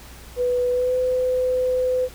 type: tone with pitch glide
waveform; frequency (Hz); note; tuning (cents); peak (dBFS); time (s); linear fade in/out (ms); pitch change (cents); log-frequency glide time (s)
sine; 493.9 to 506.6; B4 to B4; 0 to +44; -18; 0.36-2.09; 50; +44; 0.71-0.96
effects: added 60 Hz sine -42 dBFS peak until 2.14 s + pink hiss -44 dBFS RMS until 2.14 s